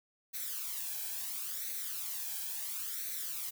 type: noise with flanger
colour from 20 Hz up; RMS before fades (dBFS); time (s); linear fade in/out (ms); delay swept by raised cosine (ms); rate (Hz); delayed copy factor
blue; -39; 0.33-3.51; 20; 0.49 to 1.26; 0.73; +0.65
effects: none